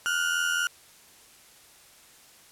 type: tone pair together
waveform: 35% pulse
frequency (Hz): 1415.8 / 1500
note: F6 / F#6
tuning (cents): +23 / +23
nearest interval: minor second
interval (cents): 100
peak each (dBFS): -24 / -28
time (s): 0.06-0.67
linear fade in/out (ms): 0
effects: white hiss -54 dBFS RMS until 2.51 s + low-pass 12000 Hz 12 dB/octave